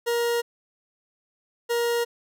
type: tone pair in turn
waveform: 40% pulse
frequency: 472.1 / 472.1 Hz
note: A#4 / A#4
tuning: +22 / +22 cents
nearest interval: unison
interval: 0 cents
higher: neither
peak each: -21 dBFS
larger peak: neither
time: 0.06-0.42 / 1.69-2.05 s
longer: neither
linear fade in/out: 20 ms
effects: none